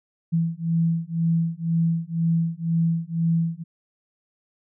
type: beating tone pair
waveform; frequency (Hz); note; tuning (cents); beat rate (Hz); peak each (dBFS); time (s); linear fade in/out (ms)
sine; 164.81 / 166.81; E3 / E3; 0 / +21; 2; -23; 0.32-3.64; 20
effects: none